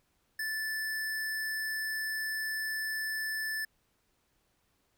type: tone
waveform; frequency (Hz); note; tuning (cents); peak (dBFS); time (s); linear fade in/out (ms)
square; 1752; A6; -8; -33; 0.39-3.65; 5
effects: pink hiss -74 dBFS RMS until 4.97 s